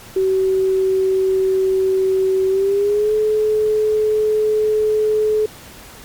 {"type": "tone with pitch glide", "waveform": "sine", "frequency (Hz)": [380, 429], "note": ["F#4", "A4"], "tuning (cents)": [46, -44], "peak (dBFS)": -13, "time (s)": [0.16, 5.46], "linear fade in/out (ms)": 5, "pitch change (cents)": 210, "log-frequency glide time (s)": [2.48, 3.13], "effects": ["pink hiss -39 dBFS RMS until 6.04 s", "MP3 96 kbps"]}